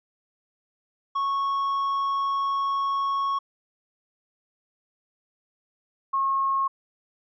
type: tone pair in turn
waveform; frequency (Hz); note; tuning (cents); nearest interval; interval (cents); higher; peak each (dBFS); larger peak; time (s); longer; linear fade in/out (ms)
triangle / sine; 1104 / 1085.7; C#6 / C#6; -7 / -36; unison; 29; first; -21; neither; 1.15-3.39 / 6.13-6.68; first; 10
effects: resampled to 16000 Hz